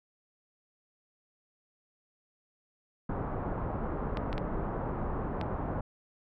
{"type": "low-pass noise", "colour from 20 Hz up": "pink", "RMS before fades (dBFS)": -34, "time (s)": [3.09, 5.81], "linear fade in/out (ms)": 5, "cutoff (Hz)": 1200, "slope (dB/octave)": 24}
{"type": "clicks", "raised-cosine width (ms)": 0.3, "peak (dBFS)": -21, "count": 4, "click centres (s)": [4.172, 4.329, 4.38, 5.413]}
{"effects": []}